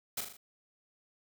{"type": "noise with echo", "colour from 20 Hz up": "white", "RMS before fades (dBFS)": -35, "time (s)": [0.17, 0.21], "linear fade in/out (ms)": 5, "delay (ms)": 40, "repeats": 4, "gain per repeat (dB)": -5, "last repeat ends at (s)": 0.37, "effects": []}